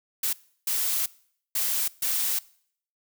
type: noise bursts at uneven times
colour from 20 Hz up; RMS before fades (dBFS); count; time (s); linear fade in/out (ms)
blue; -26; 4; 0.23-0.33 / 0.67-1.06 / 1.55-1.88 / 2.02-2.39; 5
effects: noise-tail reverb RT60 0.6 s tail -22 dB re dry